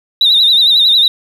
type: tone with vibrato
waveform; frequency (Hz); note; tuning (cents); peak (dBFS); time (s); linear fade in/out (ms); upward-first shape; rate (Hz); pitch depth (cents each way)
sine; 3779; A#7; +23; -5; 0.21-1.08; 2; sine; 11; 86
effects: tanh soft clip ceiling -2 dBFS + 7-bit